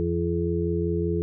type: harmonic tone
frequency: 85.2 Hz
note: F2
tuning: 42 cents flat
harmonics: 1 / 2 / 4 / 5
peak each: -28 / -28 / -28 / -28 dBFS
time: 0-1.22 s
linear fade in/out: 0 ms
effects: none